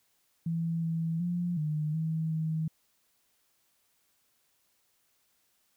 sine tone with pitch steps, 165.7 / 163.9 / 175 / 152.4 / 160.1 / 158.8 Hz, E3 / E3 / F3 / D#3 / D#3 / D#3, +9 / -10 / +4 / -36 / +50 / +36 cents, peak -28 dBFS, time 0.46-2.68 s, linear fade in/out 5 ms, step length 370 ms, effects white hiss -72 dBFS RMS until 5.76 s

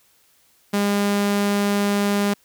sawtooth tone, 202.8 Hz, G#3, 41 cents flat, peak -14 dBFS, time 0.73-2.34 s, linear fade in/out 10 ms, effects white hiss -59 dBFS RMS until 2.44 s

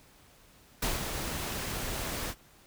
pink noise with ADSR envelope, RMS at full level -29 dBFS, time 0.82-2.35 s, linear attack 7 ms, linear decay 160 ms, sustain -6 dB, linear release 60 ms, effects pink hiss -59 dBFS RMS until 2.66 s

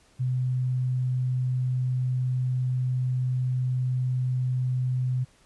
sine tone, 127.1 Hz, C3, 50 cents flat, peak -23 dBFS, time 0.19-5.25 s, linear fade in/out 20 ms, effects pink hiss -60 dBFS RMS until 5.45 s + resampled to 24000 Hz

